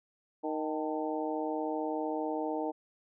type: harmonic tone with a mistuned harmonic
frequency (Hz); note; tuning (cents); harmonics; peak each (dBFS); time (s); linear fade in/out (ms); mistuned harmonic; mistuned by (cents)
155.56; D#3; 0; 2 / 3 / 4 / 5 / 6; -35 / -37 / -38 / -39 / -40; 0.43-2.72; 20; 6; -81
effects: none